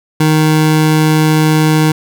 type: tone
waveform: 25% pulse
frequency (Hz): 155.56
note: D#3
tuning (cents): 0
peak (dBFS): -4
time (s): 0.2-1.92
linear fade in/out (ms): 5
effects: none